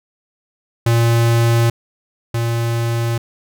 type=tone pair in turn; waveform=square; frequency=116.54 / 116.54 Hz; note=A#2 / A#2; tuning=0 / 0 cents; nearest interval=unison; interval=0 cents; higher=neither; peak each=-12 / -17 dBFS; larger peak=first; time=0.86-1.7 / 2.34-3.18 s; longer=neither; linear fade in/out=5 ms; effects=none